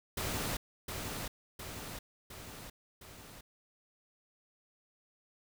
pink noise with echo, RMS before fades -36 dBFS, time 0.17-0.57 s, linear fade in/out 5 ms, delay 710 ms, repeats 4, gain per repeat -4 dB, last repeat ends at 3.41 s, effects none

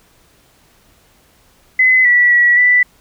sine tone with pitch steps, 2029 / 1951 / 1933 / 1977 Hz, B6 / B6 / B6 / B6, +46 / -22 / -38 / +1 cents, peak -7 dBFS, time 1.79-2.83 s, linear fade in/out 5 ms, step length 260 ms, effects pink hiss -52 dBFS RMS until 3 s

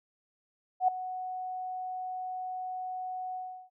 sine tone with ADSR envelope, 740 Hz, F#5, in tune, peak -19 dBFS, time 0.8-3.7 s, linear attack 81 ms, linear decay 5 ms, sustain -15 dB, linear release 350 ms, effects none

